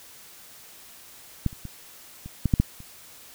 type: clicks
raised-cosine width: 5 ms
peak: -10 / -30 / -23 / -25 / -9 / -6 / -6 / -30 dBFS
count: 8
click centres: 1.463 / 1.529 / 1.653 / 2.26 / 2.457 / 2.538 / 2.6 / 2.804 s
effects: white hiss -48 dBFS RMS until 3.34 s